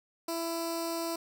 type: tone with notch filter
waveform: 10% pulse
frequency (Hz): 333.1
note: E4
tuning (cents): +18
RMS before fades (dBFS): -34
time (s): 0.28-1.16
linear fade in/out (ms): 5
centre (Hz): 1800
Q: 0.67
effects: none